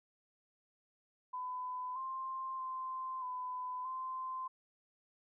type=tone with pitch steps; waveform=sine; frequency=1005 / 1052 / 1040 / 1005 / 1037 Hz; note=B5 / C6 / C6 / B5 / C6; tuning=+30 / +9 / -11 / +30 / -16 cents; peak=-38 dBFS; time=1.33-4.48 s; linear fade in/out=10 ms; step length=630 ms; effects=none